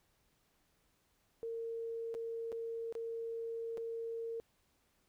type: tone with dropouts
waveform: sine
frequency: 458.1 Hz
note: A#4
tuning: 30 cents flat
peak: -38 dBFS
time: 1.43-4.4 s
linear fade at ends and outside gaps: 0 ms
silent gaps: 2.142-2.149 / 2.519-2.526 / 2.925-2.952 / 3.773-3.779 s
effects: pink hiss -75 dBFS RMS until 5.08 s